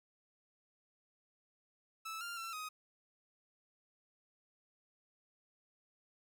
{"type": "tone with pitch steps", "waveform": "sawtooth", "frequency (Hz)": [1311, 1394, 1346, 1254], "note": ["E6", "F6", "E6", "D#6"], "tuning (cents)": [-10, -4, 36, 13], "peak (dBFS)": -38, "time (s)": [2.05, 2.69], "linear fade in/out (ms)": 10, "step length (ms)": 160, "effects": ["12-bit"]}